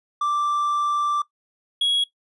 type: tone pair in turn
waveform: triangle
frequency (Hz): 1174.7 / 3323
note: D6 / G#7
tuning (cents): 0 / 0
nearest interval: octave + tritone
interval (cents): 1800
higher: second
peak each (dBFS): -18 / -16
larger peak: second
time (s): 0.21-1.22 / 1.81-2.04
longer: first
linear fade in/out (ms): 5
effects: noise-tail reverb RT60 0.1 s tail -17 dB re dry + resampled to 24000 Hz